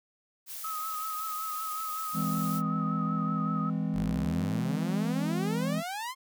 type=noise; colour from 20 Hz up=blue; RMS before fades=-40 dBFS; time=0.46-2.62 s; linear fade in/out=50 ms
type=tone with vibrato; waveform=sine; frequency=1271 Hz; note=D#6; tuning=36 cents sharp; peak=-33 dBFS; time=0.64-3.7 s; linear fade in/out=5 ms; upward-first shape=triangle; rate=5.3 Hz; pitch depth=45 cents each way
type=chord; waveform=triangle; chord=E augmented; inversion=none; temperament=just; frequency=164.81 / 206 / 257.5 Hz; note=E3 / G#3 / B#3; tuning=0 / -14 / -28 cents; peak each=-29 / -30 / -33 dBFS; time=2.13-5.83 s; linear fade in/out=50 ms
type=exponential sweep; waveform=sawtooth; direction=up; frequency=46.22 to 1078 Hz; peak=-30 dBFS; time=3.93-6.15 s; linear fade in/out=50 ms
effects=none